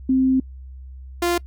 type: tone pair in turn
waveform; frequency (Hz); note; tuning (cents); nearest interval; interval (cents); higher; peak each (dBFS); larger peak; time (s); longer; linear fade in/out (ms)
sine / sawtooth; 261.6 / 347.7; C4 / F4; 0 / -8; perfect fourth; 492; second; -14; neither; 0.09-0.4 / 1.22-1.38; first; 5
effects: noise-tail reverb RT60 0.1 s tail -25 dB re dry + added 65 Hz sine -35 dBFS peak until 1.46 s